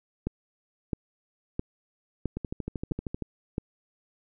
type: two click trains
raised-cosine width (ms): 3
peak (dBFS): -15 / -19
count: 6 / 12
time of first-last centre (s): 0.27-3.581 / 2.37-3.223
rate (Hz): 1.51 / 12.9
effects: none